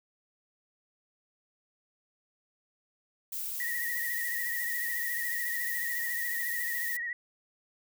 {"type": "noise", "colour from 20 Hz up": "violet", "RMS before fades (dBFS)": -36, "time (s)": [3.32, 6.97], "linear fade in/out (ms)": 5}
{"type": "tone with vibrato", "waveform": "sine", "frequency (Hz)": 1900, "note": "A#6", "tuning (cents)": 33, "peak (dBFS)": -32, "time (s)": [3.6, 7.13], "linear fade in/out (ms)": 2, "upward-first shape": "triangle", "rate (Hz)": 14, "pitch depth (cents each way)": 65}
{"effects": []}